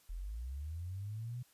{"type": "linear sweep", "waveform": "sine", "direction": "up", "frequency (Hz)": [38.89, 126], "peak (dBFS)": -39, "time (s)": [0.09, 1.43], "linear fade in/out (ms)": 10, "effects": ["white hiss -68 dBFS RMS until 1.53 s", "resampled to 32000 Hz"]}